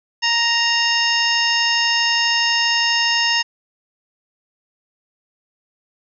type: harmonic tone with a mistuned harmonic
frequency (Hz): 932.3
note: A#5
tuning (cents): 0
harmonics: 1 / 2 / 3 / 4 / 5 / 6 / 7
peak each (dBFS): -24 / -21 / -20 / -29 / -29 / -20 / -31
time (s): 0.22-3.43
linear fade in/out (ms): 20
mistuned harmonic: 6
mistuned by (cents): -98
effects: none